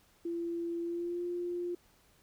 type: tone with pitch glide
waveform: sine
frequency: 339.6 to 351 Hz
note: F4 to F4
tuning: -48 to +9 cents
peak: -33 dBFS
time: 0.25-1.75 s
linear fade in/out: 5 ms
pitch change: +57 cents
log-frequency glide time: 0.82-1.23 s
effects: pink hiss -66 dBFS RMS until 2.22 s